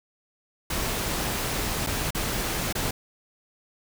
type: noise with dropouts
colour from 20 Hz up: pink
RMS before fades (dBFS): -28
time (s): 0.7-2.91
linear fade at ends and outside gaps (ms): 5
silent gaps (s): 1.865-1.87 / 2.107-2.147 / 2.727-2.751
effects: none